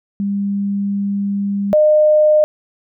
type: tone pair in turn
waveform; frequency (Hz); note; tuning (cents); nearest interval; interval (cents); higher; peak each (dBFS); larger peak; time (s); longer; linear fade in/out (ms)
sine; 200.2 / 609.4; G3 / D#5; +37 / -36; octave + perfect fifth; 1927; second; -16 / -8; second; 0.2-1.73 / 1.73-2.44; first; 0
effects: none